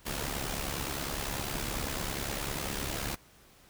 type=noise with amplitude modulation; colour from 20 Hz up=pink; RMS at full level=-32 dBFS; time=0.05-3.16 s; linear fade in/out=20 ms; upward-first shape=sine; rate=69.9 Hz; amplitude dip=65%; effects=pink hiss -59 dBFS RMS until 3.69 s